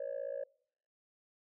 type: tone with amplitude modulation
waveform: sine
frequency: 554 Hz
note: C#5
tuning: 1 cent flat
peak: -31 dBFS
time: 0-0.44 s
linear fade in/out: 5 ms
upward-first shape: sine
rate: 56.3 Hz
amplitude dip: 100%
effects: noise-tail reverb RT60 0.6 s tail -24 dB re dry + tanh soft clip ceiling -31 dBFS